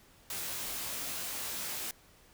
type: noise with comb filter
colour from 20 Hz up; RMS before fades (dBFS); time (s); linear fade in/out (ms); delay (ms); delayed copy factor
white; -38; 0.3-1.91; 2; 19; -1
effects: pink hiss -61 dBFS RMS until 2.33 s